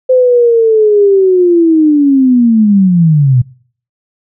sine linear sweep, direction down, 517 to 120 Hz, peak -4 dBFS, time 0.09-3.42 s, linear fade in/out 10 ms, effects noise-tail reverb RT60 0.5 s tail -22 dB re dry

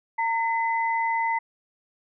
sine tone pair together, 915 / 2019 Hz, A#5 / B6, -32 / +38 cents, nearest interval octave + major second, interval 1370 cents, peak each -23 / -28 dBFS, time 0.18-1.39 s, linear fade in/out 10 ms, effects none

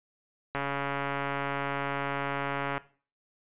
click train, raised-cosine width 0.5 ms, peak -16 dBFS, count 313, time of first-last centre 0.55-2.779 s, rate 140 Hz, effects noise-tail reverb RT60 0.4 s tail -17 dB re dry + resampled to 8000 Hz

